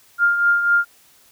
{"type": "tone with tremolo", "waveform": "sine", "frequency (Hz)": 1403, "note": "F6", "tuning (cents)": 8, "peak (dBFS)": -11, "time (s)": [0.18, 0.85], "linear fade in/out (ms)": 50, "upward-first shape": "triangle", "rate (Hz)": 4, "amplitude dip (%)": 60, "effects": ["white hiss -53 dBFS RMS until 1.31 s"]}